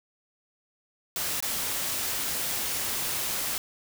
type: noise with dropouts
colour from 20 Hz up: white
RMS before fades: -30 dBFS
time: 1.16-3.58 s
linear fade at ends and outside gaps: 1 ms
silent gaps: 1.404-1.425 s
effects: none